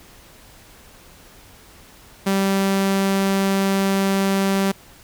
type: tone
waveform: sawtooth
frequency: 194.9 Hz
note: G3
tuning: 10 cents flat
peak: -13 dBFS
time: 2.26-4.72 s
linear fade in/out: 10 ms
effects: pink hiss -47 dBFS RMS until 5.03 s